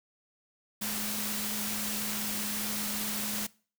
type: tone in noise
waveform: sine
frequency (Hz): 210.3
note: G#3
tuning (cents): +22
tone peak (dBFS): -38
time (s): 0.81-3.47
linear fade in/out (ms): 10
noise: white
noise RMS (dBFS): -34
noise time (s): 0.81-3.47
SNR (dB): -7
effects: noise-tail reverb RT60 0.4 s tail -22 dB re dry